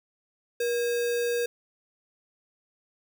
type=tone with sample-and-hold; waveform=sine; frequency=476.8 Hz; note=A#4; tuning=39 cents sharp; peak=-24 dBFS; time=0.6-1.46 s; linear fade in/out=5 ms; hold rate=2100 Hz; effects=none